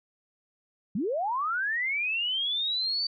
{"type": "linear sweep", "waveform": "sine", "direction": "up", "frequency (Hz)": [166.7, 4615], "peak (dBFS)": -26, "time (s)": [0.95, 3.07], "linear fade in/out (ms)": 5, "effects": []}